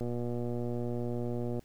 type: click train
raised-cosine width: 2 ms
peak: -23 dBFS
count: 191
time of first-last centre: 0.01-1.593 s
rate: 120 Hz
effects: pink hiss -65 dBFS RMS until 1.64 s